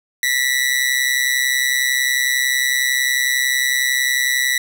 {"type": "tone with amplitude modulation", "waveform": "sawtooth", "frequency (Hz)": 1953, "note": "B6", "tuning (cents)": -20, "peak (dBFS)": -9, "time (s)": [0.23, 4.58], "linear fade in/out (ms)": 2, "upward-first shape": "sine", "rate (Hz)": 131, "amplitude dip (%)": 70, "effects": []}